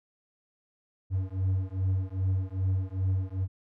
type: beating tone pair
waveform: triangle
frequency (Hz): 93.3 / 95.8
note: F#2 / G2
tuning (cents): +15 / -39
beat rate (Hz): 2.5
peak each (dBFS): -27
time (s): 1.1-3.48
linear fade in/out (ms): 50
effects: none